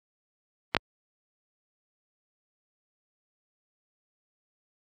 clicks, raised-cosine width 0.3 ms, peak -5 dBFS, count 2, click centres 0.748 / 0.767 s, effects high-pass 60 Hz 12 dB/octave + AAC 64 kbps

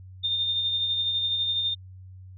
sine tone with tremolo, 3629 Hz, A#7, 47 cents flat, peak -22 dBFS, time 0.23-1.75 s, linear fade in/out 20 ms, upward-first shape sine, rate 12 Hz, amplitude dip 35%, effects added 93 Hz sine -42 dBFS peak until 2.37 s

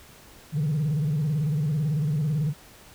sine tone with vibrato, 150 Hz, D3, 37 cents sharp, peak -20 dBFS, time 0.52-2.54 s, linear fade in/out 50 ms, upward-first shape square, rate 18 Hz, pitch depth 110 cents each way, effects tanh soft clip ceiling -20 dBFS + pink hiss -50 dBFS RMS until 2.94 s

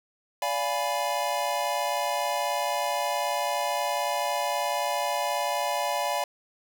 square chord, D diminished seventh, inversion none, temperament equal with one note detuned, 579.9 / 698.5 / 830.6 / 987.8 Hz, D5 / F5 / Ab5 / Cb6, -22 / 0 / 0 / 0 cents, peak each -32 dBFS, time 0.42-6.24 s, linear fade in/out 2 ms, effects none

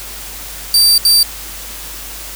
sawtooth tone bursts at uneven times, 4659 Hz, D8, 15 cents flat, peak -4 dBFS, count 2, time 0.74-0.98 / 1.05-1.23 s, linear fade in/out 2 ms, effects added 50 Hz sine -34 dBFS peak until 2.35 s + white hiss -29 dBFS RMS until 2.35 s

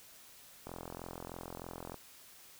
click train, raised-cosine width 1 ms, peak -29 dBFS, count 56, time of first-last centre 0.67-1.943 s, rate 43.2 Hz, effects white hiss -57 dBFS RMS until 2.59 s

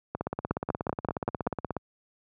two click trains, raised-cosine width 1 ms, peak -12 / -16 dBFS, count 6 / 28, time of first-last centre 0.51-1.472 / 0.15-1.767 s, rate 5.2 / 16.7 Hz, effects high-pass 80 Hz 12 dB/octave

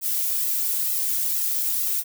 violet noise with flanger, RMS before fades -24 dBFS, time 0.01-2.04 s, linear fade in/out 50 ms, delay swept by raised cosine 1.5 to 2.8 ms, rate 2.2 Hz, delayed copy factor +0.95, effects none

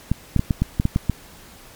clicks, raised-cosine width 5 ms, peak -5 dBFS, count 9, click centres 0.116 / 0.363 / 0.394 / 0.508 / 0.62 / 0.799 / 0.854 / 0.961 / 1.097 s, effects pink hiss -45 dBFS RMS until 1.75 s + MP3 96 kbps

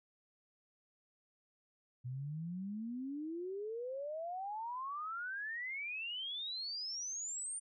sine exponential sweep, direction up, 121.4 to 9130 Hz, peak -39 dBFS, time 2.04-7.6 s, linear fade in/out 20 ms, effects none

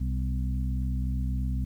harmonic tone with a mistuned harmonic, 63.5 Hz, B1, 49 cents sharp, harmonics 1 / 2 / 3 / 4, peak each -27 / -33 / -37 / -39 dBFS, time 0-1.65 s, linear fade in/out 10 ms, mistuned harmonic 3, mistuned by +43 cents, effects 10-bit

